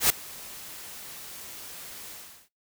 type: noise with ADSR envelope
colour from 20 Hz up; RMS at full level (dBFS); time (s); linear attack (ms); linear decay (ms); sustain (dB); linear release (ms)
white; -18; 0-2.49; 100; 3; -24; 380
effects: noise-tail reverb RT60 0.2 s tail -22 dB re dry